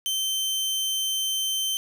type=tone; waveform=sawtooth; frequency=3100 Hz; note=G7; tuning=20 cents flat; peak=-21 dBFS; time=0.06-1.77 s; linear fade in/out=0 ms; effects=none